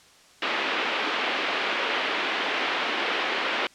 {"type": "band-pass noise", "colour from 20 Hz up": "white", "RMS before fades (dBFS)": -27, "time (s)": [0.42, 3.67], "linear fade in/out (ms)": 2, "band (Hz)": [270, 3100], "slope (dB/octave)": 24, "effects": ["white hiss -54 dBFS RMS until 3.74 s", "low-pass 7000 Hz 12 dB/octave"]}